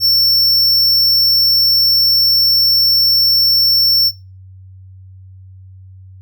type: tone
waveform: square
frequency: 5420 Hz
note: E8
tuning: 47 cents sharp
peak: -9 dBFS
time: 0-4.12 s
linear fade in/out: 50 ms
effects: noise-tail reverb RT60 0.3 s tail -24 dB re dry + added 94 Hz sine -35 dBFS peak until 6.21 s